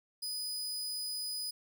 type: tone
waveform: sawtooth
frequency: 4978 Hz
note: D#8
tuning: in tune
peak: -33 dBFS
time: 0.22-1.51 s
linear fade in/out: 10 ms
effects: none